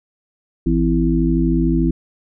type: harmonic tone with a mistuned harmonic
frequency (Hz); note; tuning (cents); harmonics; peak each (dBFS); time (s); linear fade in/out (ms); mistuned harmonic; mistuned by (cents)
55; A1; 0; 1 / 3 / 5 / 6; -19 / -19 / -19 / -19; 0.66-1.91; 5; 5; -120
effects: none